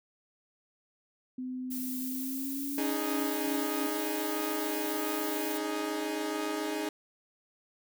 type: tone with pitch glide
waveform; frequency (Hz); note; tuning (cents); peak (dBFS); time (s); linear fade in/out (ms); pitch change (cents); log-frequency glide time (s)
sine; 254.8 to 281.1; C4 to C#4; -46 to +24; -34; 1.38-3.87; 5; +170; 1.99-2.76
type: noise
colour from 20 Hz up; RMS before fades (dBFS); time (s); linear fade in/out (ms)
violet; -39; 1.7-5.59; 20
type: chord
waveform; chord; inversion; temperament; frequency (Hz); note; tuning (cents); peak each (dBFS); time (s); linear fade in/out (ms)
sawtooth; C# suspended second; none; equal with one note detuned; 284 / 311.1 / 415.3; C#4 / D#4 / G#4; +42 / 0 / 0; -36 / -30 / -32; 2.78-6.89; 2
effects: none